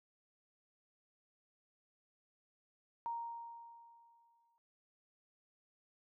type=tone with exponential decay; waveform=sine; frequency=932.3 Hz; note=A#5; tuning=in tune; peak=-36 dBFS; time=3.06-4.58 s; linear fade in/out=0 ms; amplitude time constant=330 ms; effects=none